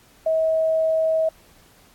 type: tone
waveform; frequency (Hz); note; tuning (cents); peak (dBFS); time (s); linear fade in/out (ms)
sine; 641; E5; -49; -17; 0.26-1.29; 5
effects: pink hiss -54 dBFS RMS until 1.94 s + AAC 64 kbps